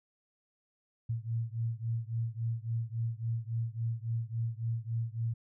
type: beating tone pair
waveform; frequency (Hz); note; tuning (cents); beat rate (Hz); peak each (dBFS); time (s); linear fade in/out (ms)
sine; 113.3 / 116.9; A#2 / A#2; -49 / +5; 3.6; -34 / -35; 1.09-5.34; 10
effects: none